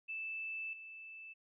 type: tone with level steps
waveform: sine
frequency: 2637 Hz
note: E7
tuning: in tune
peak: -39 / -48 dBFS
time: 0.08-1.34 s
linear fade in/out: 20 ms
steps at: 0.73 s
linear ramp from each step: 2 ms
effects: none